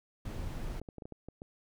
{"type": "noise", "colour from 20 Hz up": "brown", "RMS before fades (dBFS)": -38, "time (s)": [0.25, 0.8], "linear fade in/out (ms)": 5}
{"type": "clicks", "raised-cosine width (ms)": 2, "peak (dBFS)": -31, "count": 8, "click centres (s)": [0.816, 0.888, 0.983, 1.022, 1.055, 1.123, 1.286, 1.419]}
{"effects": []}